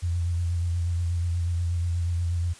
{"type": "tone with vibrato", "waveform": "sine", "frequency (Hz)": 86.2, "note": "F2", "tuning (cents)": -22, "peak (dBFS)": -23, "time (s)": [0.02, 2.54], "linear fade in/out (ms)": 20, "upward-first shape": "sine", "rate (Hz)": 8.3, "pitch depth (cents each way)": 35, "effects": ["white hiss -49 dBFS RMS until 2.59 s", "resampled to 22050 Hz"]}